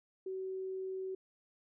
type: tone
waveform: sine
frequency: 378.3 Hz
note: F#4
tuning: 38 cents sharp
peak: -37 dBFS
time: 0.26-1.15 s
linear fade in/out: 5 ms
effects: none